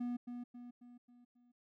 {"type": "tone with echo", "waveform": "triangle", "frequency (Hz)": 243.1, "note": "B3", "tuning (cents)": -27, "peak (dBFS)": -34, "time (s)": [0, 0.17], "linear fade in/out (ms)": 10, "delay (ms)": 270, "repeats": 5, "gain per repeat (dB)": -6, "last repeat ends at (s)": 1.52, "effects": []}